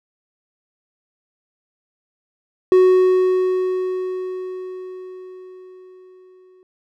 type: tone with exponential decay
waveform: triangle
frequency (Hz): 370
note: F#4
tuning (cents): 0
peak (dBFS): -6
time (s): 2.72-6.63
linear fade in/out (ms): 1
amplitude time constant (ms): 850
effects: none